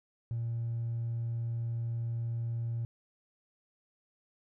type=tone with hard clipping; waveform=sine; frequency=116.54 Hz; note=A#2; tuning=in tune; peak=-32 dBFS; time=0.31-2.85 s; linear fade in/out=0 ms; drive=1 dB; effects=none